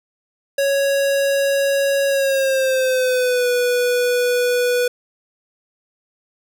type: tone with pitch glide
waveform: square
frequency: 554.4 to 491.1 Hz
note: C#5 to B4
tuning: 0 to -10 cents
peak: -16 dBFS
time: 0.58-4.88 s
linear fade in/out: 5 ms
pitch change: -210 cents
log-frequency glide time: 2.07-3.48 s
effects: none